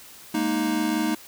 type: chord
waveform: square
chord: Ab suspended second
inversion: none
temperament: equal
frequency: 207.7 / 233.1 / 311.1 Hz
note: Ab3 / Bb3 / Eb4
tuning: 0 / 0 / 0 cents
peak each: -31 / -28 / -25 dBFS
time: 0.34-1.15 s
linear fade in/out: 5 ms
effects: white hiss -46 dBFS RMS until 1.27 s